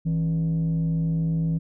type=tone with frequency modulation; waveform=sine; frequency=162.6 Hz; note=E3; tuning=23 cents flat; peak=-19 dBFS; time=0.05-1.59 s; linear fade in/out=20 ms; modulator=108 Hz; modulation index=0.34; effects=tanh soft clip ceiling -19 dBFS